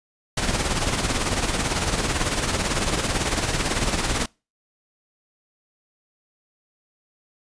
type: noise with tremolo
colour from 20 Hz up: pink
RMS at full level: -21 dBFS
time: 0.37-4.26 s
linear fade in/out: 5 ms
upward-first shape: sine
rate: 18 Hz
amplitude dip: 55%
effects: noise-tail reverb RT60 0.3 s tail -26 dB re dry + resampled to 22050 Hz